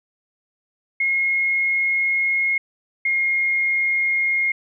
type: tone pair in turn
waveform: sine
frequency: 2156 / 2141 Hz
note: C#7 / C7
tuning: -49 / +39 cents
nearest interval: unison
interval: 12 cents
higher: first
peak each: -17 dBFS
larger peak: neither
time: 1-2.58 / 3.05-4.52 s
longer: first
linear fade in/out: 5 ms
effects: none